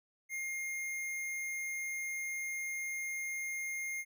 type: tone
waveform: square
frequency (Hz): 2126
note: C7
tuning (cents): +27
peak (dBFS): -37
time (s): 0.29-4.05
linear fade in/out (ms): 50
effects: none